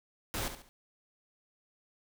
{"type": "noise with echo", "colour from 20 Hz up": "pink", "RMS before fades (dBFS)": -35, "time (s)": [0.34, 0.48], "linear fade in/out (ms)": 0, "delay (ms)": 70, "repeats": 3, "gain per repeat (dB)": -9, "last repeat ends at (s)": 0.69, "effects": []}